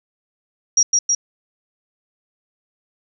sine tone with echo, 5690 Hz, F8, 31 cents sharp, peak -10 dBFS, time 0.77-0.83 s, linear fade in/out 5 ms, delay 160 ms, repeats 2, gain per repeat -2 dB, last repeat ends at 1.15 s, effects none

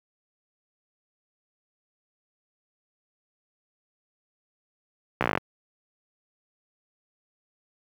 slowing click train, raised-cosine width 0.5 ms, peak -7 dBFS, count 10, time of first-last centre 5.21-5.375 s, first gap 15 ms, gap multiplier 1.05, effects high-pass 100 Hz 12 dB/octave + 8-bit

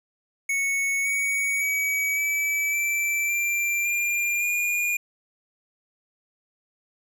square tone with pitch steps, 2212 / 2242 / 2272 / 2302 / 2333 / 2364 / 2396 / 2428 Hz, C#7 / C#7 / C#7 / D7 / D7 / D7 / D7 / D#7, -4 / +19 / +42 / -35 / -12 / +11 / +34 / -43 cents, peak -23 dBFS, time 0.49-4.97 s, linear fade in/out 5 ms, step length 560 ms, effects none

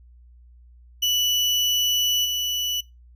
35% pulse tone with level steps, 2960 Hz, F#7, in tune, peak -17 / -21 dBFS, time 1.02-2.81 s, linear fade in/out 10 ms, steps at 2.24 s, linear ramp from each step 20 ms, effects noise-tail reverb RT60 0.2 s tail -20 dB re dry + added 60 Hz sine -47 dBFS peak until 3.15 s

